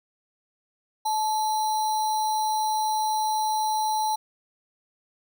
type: tone with sample-and-hold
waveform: sine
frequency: 864 Hz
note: A5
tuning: 32 cents flat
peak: -22 dBFS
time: 1.05-4.16 s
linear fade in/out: 10 ms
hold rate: 4900 Hz
effects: none